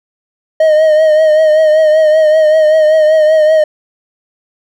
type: tone with vibrato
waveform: triangle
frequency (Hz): 622.3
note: D#5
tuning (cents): 0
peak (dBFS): -3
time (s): 0.6-3.64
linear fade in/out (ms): 5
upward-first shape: triangle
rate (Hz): 5.2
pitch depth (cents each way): 49
effects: none